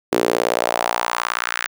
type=tone with high-pass filter sweep; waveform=sawtooth; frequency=58.8 Hz; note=A#1; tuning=16 cents sharp; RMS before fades=-21 dBFS; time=0.12-1.67 s; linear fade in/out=5 ms; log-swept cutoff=360 to 1700 Hz; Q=2.4; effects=none